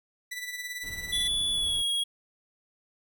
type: tone with tremolo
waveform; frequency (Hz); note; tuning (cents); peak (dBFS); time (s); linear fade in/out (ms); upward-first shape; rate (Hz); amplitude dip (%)
sawtooth; 1975.5; B6; 0; -29; 0.31-1.28; 10; sine; 18; 55
type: noise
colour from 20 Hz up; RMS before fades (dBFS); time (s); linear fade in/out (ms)
brown; -43; 0.83-1.82; 10
type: tone with pitch glide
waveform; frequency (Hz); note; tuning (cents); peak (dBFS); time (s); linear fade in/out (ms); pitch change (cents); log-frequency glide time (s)
square; 3434 to 3304; A7 to G#7; -43 to -10; -26; 1.12-2.04; 10; -67; 1.52-1.84
effects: none